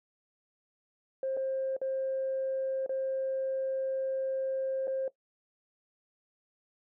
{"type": "tone with dropouts", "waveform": "sine", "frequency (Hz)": 531, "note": "C5", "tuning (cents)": 25, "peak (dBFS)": -28, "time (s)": [1.23, 5.08], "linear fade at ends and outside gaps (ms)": 2, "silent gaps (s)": [[1.368, 1.372], [1.766, 1.815], [2.863, 2.893], [4.872, 4.878]], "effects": ["noise-tail reverb RT60 0.1 s tail -18 dB re dry", "tanh soft clip ceiling -25 dBFS"]}